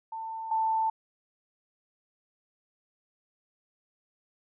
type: tone pair in turn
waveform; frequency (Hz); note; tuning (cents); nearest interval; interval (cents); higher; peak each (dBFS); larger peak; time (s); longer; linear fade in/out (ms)
sine; 894 / 887.3; A5 / A5; +27 / +14; unison; 13; first; -34 / -24; second; 0.12-0.51 / 0.51-0.9; neither; 5
effects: none